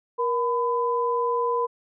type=tone pair together; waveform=sine; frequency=474.3 / 1005 Hz; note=A#4 / B5; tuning=+30 / +30 cents; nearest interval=octave + minor second; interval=1300 cents; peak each=-24 dBFS; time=0.18-1.67 s; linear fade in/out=20 ms; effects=none